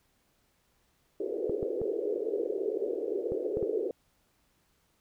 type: band-pass noise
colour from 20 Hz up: pink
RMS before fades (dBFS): -32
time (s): 1.2-3.91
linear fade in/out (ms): 2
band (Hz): 370 to 480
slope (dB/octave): 48
type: clicks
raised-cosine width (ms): 2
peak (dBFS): -22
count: 6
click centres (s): 1.496 / 1.628 / 1.816 / 3.32 / 3.571 / 3.627
effects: pink hiss -71 dBFS RMS until 5 s